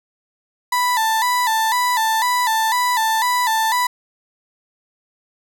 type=tone with vibrato; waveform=35% pulse; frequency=936 Hz; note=A#5; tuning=7 cents sharp; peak=-14 dBFS; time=0.72-3.87 s; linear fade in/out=5 ms; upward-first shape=square; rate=2 Hz; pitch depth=94 cents each way; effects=none